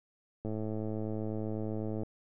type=click train; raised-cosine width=2 ms; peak=-24 dBFS; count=172; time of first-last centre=0.45-2.033 s; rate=108 Hz; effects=none